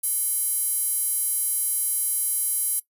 square tone with high-pass filter, 440 Hz, A4, in tune, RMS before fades -25 dBFS, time 0.03-2.8 s, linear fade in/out 10 ms, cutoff 11000 Hz, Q 4.6, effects noise-tail reverb RT60 0.1 s tail -19 dB re dry

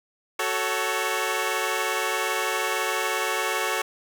10% pulse chord, F# minor, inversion none, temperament equal with one note detuned, 373.6 / 440 / 554.4 Hz, F#4 / A4 / C#5, +17 / 0 / 0 cents, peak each -21 / -19 / -21 dBFS, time 0.39-3.82 s, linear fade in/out 5 ms, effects none

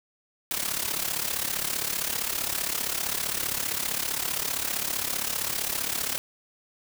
white noise with amplitude modulation, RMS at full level -26 dBFS, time 0.51-6.18 s, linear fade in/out 0 ms, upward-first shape sine, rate 35.3 Hz, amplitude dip 75%, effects none

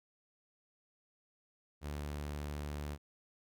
sawtooth tone, 73.42 Hz, D2, in tune, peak -35 dBFS, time 1.81-2.98 s, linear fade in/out 50 ms, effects none

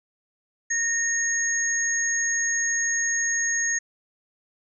sine tone pair together, 1839 / 6553 Hz, A#6 / G#8, -24 / -24 cents, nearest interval octave + minor seventh, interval 2200 cents, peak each -25 / -24 dBFS, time 0.7-3.79 s, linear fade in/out 10 ms, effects none

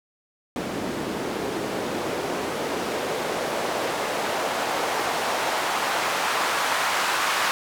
white noise with band-pass filter sweep, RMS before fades -26 dBFS, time 0.56-7.51 s, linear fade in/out 0 ms, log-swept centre 270 to 1200 Hz, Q 1.1, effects none

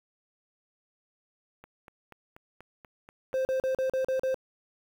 click train, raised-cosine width 0.5 ms, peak -33 dBFS, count 8, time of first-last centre 1.64-3.331 s, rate 4.14 Hz
triangle tone bursts, 523.3 Hz, C5, in tune, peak -23 dBFS, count 7, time 3.34-4.344 s, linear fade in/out 0 ms, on 110 ms, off 39 ms
effects 9-bit

